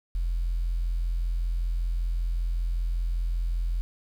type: tone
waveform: sine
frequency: 42.6 Hz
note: F1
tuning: 42 cents flat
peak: -23 dBFS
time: 0.15-3.81 s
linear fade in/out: 0 ms
effects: tanh soft clip ceiling -21 dBFS + 9-bit